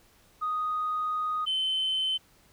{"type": "tone pair in turn", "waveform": "sine", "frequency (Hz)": [1244.5, 3066], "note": ["D#6", "G7"], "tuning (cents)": [0, -39], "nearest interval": "octave + major third", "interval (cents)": 1561, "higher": "second", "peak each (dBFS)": [-26, -24], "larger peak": "second", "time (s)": [[0.41, 1.46], [1.46, 2.18]], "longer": "first", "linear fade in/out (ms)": 20, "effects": ["tanh soft clip ceiling -22 dBFS", "pink hiss -61 dBFS RMS until 2.52 s"]}